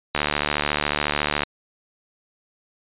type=click train; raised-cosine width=0.3 ms; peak=-4 dBFS; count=96; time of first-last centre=0.15-1.434 s; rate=74 Hz; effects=resampled to 8000 Hz